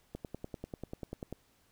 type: click train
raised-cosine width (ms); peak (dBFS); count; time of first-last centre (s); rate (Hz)
2; -26; 13; 0.15-1.326; 10.2
effects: pink hiss -69 dBFS RMS until 1.71 s

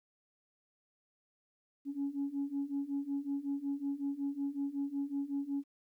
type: beating tone pair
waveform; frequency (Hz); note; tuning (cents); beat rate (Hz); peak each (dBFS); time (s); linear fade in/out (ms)
sine; 277.2 / 282.6; C#4 / C#4; 0 / +34; 5.4; -37 / -35; 1.85-5.64; 50
effects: tanh soft clip ceiling -28 dBFS + 12-bit

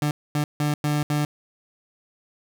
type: tone bursts at uneven times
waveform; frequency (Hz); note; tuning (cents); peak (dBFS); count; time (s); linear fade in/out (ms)
30% pulse; 148.2; D3; +16; -18; 5; 0.02-0.11 / 0.35-0.44 / 0.6-0.74 / 0.84-1.03 / 1.1-1.25; 2
effects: none

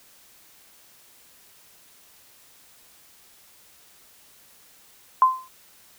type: tone with exponential decay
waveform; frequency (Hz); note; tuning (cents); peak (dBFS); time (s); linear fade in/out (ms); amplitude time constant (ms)
sine; 1036; C6; -17; -9; 5.22-5.48; 1; 55
effects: white hiss -54 dBFS RMS until 5.98 s

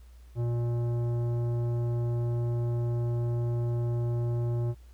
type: tone with tanh clipping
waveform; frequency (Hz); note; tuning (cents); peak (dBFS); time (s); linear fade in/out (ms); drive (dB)
sine; 119; A#2; +36; -28; 0.35-4.75; 50; 13
effects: added 60 Hz sine -48 dBFS peak until 4.93 s + pink hiss -65 dBFS RMS until 4.93 s

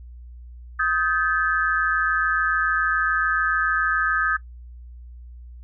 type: tone cluster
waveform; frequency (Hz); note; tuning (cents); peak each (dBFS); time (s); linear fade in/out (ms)
sine; 1260 / 1560 / 1727; D#6 / G6 / A6; +21 / -9 / -33; -23; 0.79-4.37; 10
effects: noise-tail reverb RT60 0.1 s tail -18 dB re dry + added 60 Hz sine -38 dBFS peak until 5.63 s

